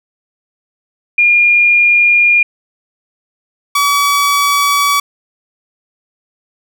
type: tone pair in turn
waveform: sine / sawtooth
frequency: 2417 / 1140.7 Hz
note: D7 / C#6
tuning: +49 / +49 cents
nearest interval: octave + minor second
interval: 1300 cents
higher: first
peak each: -6 dBFS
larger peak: neither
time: 1.18-2.43 / 3.75-5 s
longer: neither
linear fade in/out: 5 ms
effects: none